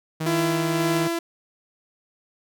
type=tone; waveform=sawtooth; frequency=158.7 Hz; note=D#3; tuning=35 cents sharp; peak=-21 dBFS; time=0.2-1.08 s; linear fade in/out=10 ms
type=tone with tremolo; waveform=sawtooth; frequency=336.6 Hz; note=E4; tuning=36 cents sharp; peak=-17 dBFS; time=0.26-1.19 s; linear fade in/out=5 ms; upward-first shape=sine; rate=1.9 Hz; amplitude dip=30%
effects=none